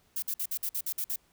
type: noise bursts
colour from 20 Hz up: violet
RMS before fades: -32 dBFS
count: 9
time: 0.16-1.16 s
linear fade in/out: 5 ms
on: 64 ms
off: 53 ms
effects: pink hiss -67 dBFS RMS until 1.32 s